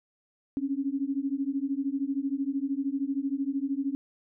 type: beating tone pair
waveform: sine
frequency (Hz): 269.1 / 282.1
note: C4 / C#4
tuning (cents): +49 / +30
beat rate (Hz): 13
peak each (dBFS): -30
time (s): 0.57-3.95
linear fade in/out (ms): 0
effects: none